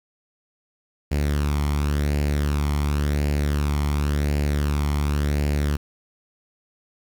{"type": "tone with flanger", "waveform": "sawtooth", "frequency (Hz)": 72.9, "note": "D2", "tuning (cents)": -12, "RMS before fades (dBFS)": -22, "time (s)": [1.11, 5.77], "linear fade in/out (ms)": 10, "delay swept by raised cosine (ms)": [0.42, 0.93], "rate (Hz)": 0.92, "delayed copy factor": 0.55, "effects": ["9-bit"]}